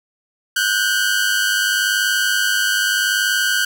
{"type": "tone pair together", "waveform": "sawtooth", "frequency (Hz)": [1467.2, 1568], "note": ["F#6", "G6"], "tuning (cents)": [-15, 0], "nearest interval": "minor second", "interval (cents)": 115, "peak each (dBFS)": -15, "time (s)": [0.56, 3.65], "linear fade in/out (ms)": 5, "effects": []}